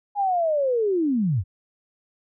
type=linear sweep; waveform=sine; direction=down; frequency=830.6 to 78 Hz; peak=-19 dBFS; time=0.15-1.44 s; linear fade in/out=50 ms; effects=none